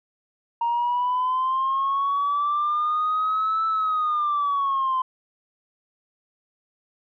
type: linear two-way sweep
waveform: sine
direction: up then down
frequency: 932.3 to 1318.5 to 1027 Hz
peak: -19 dBFS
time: 0.61-5.02 s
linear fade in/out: 5 ms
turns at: 3.66 s
effects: tanh soft clip ceiling -17 dBFS